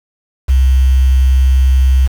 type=tone with quantisation; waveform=sine; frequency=65.1 Hz; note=C2; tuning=8 cents flat; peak=-6 dBFS; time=0.48-2.08 s; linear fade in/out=20 ms; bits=5; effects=none